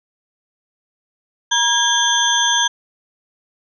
sine tone cluster, 952 / 1630 / 3206 / 3440 / 6180 Hz, A#5 / G#6 / G7 / A7 / G8, +36 / -33 / +38 / -40 / -26 cents, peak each -20 dBFS, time 1.51-2.68 s, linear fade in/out 10 ms, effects none

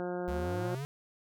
harmonic tone, 178.4 Hz, F3, 37 cents sharp, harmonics 1 / 2 / 3 / 4 / 5 / 6 / 7 / 8 / 9, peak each -40 / -36 / -39 / -42 / -48 / -54 / -53 / -49 / -53 dBFS, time 0-0.75 s, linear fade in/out 0 ms
square exponential sweep, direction up, 67.1 to 146.83 Hz, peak -36 dBFS, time 0.28-0.85 s, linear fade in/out 0 ms
effects none

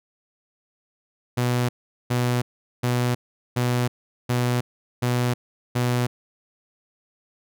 sawtooth tone bursts, 122.8 Hz, B2, 9 cents flat, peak -16 dBFS, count 7, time 1.37-6.07 s, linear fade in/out 10 ms, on 320 ms, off 410 ms, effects none

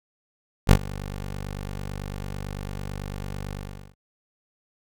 15% pulse tone with ADSR envelope, 49 Hz, G1, in tune, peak -3 dBFS, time 0.67-3.95 s, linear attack 43 ms, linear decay 64 ms, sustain -22 dB, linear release 420 ms, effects none

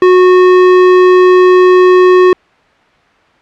square tone, 366 Hz, F#4, 19 cents flat, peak -3 dBFS, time 0.02-2.33 s, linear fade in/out 2 ms, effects white hiss -47 dBFS RMS until 3.41 s + low-pass 2000 Hz 12 dB/octave

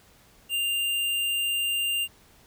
square tone, 2794 Hz, F7, in tune, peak -25 dBFS, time 0.49-2.08 s, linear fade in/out 50 ms, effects pink hiss -57 dBFS RMS until 2.46 s

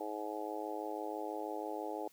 harmonic tone, 106.1 Hz, G#2, 38 cents sharp, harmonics 3 / 4 / 5 / 6 / 7 / 8, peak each -44 / -44 / -45 / -47 / -46 / -44 dBFS, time 0-2.08 s, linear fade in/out 5 ms, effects white hiss -66 dBFS RMS until 2.12 s + high-pass 60 Hz 12 dB/octave

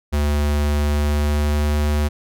square tone with pitch glide, 73.42 to 74.32 Hz, D2 to D2, 0 to +21 cents, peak -17 dBFS, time 0.12-2.09 s, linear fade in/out 20 ms, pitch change +21 cents, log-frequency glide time 0.84-1.77 s, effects none

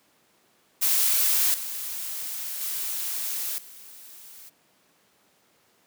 blue noise with level steps, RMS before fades -22 / -33 / -30 / -46 dBFS, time 0.81-4.5 s, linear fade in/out 20 ms, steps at 1.54 / 2.61 / 3.58 s, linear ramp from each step 2 ms, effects pink hiss -63 dBFS RMS until 5.86 s + high-pass 200 Hz 12 dB/octave

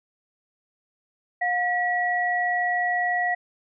sine tone pair together, 715 / 1931 Hz, F5 / B6, +41 / -39 cents, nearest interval octave + perfect fourth, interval 1720 cents, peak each -24 dBFS, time 1.41-3.35 s, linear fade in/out 10 ms, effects none

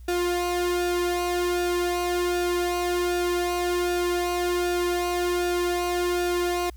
sawtooth tone with flanger, 352.9 Hz, F4, 18 cents sharp, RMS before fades -25 dBFS, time 0.08-6.7 s, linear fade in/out 5 ms, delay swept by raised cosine 0.96 to 2.26 ms, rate 1.3 Hz, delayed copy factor -0.65, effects added 60 Hz sine -40 dBFS peak until 6.76 s + white hiss -63 dBFS RMS until 6.76 s

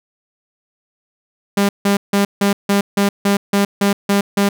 sawtooth tone bursts, 200.5 Hz, G3, 39 cents sharp, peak -8 dBFS, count 11, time 1.57-4.49 s, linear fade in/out 5 ms, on 120 ms, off 160 ms, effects none

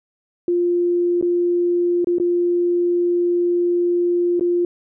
sine tone with dropouts, 349.9 Hz, F4, 3 cents sharp, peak -15 dBFS, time 0.48-4.65 s, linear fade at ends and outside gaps 2 ms, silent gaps 1.213-1.225 / 2.045-2.071 / 2.184-2.199 / 4.396-4.409 s, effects none

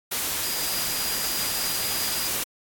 sine tone in noise, 4882 Hz, D#8, 34 cents flat, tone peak -32 dBFS, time 0.43-2.28 s, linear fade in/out 10 ms, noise white, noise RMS -27 dBFS, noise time 0.11-2.44 s, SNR -8 dB, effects AAC 64 kbps

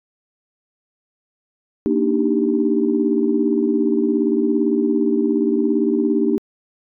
sine chord, Eb major seventh, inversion second, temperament equal, 233.1 / 293.7 / 311.1 / 392 Hz, Bb3 / D4 / Eb4 / G4, 0 / 0 / 0 / 0 cents, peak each -20 / -20 / -21 / -20 dBFS, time 1.86-6.38 s, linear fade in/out 0 ms, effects tanh soft clip ceiling -4 dBFS

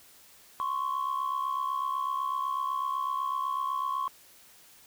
sine tone pair together, 1040.7 / 1108.7 Hz, C6 / C#6, -10 / 0 cents, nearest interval minor second, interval 110 cents, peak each -30 / -29 dBFS, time 0.6-4.08 s, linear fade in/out 0 ms, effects tanh soft clip ceiling -24 dBFS + white hiss -56 dBFS RMS until 4.86 s

